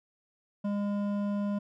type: tone with hard clipping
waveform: triangle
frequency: 203.5 Hz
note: G#3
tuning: 35 cents flat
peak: -30 dBFS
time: 0.64-1.59 s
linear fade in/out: 10 ms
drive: 14 dB
effects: none